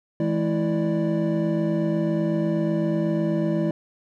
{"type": "tone cluster", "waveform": "triangle", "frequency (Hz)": [163.4, 211.5, 329.7, 589], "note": ["E3", "G#3", "E4", "D5"], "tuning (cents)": [-15, 32, 0, 5], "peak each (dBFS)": [-23, -25, -23, -27], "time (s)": [0.2, 3.71], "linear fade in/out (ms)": 2, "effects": []}